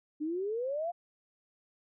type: exponential sweep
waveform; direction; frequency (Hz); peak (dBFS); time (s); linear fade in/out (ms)
sine; up; 292.9 to 716; -31; 0.2-0.92; 20
effects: none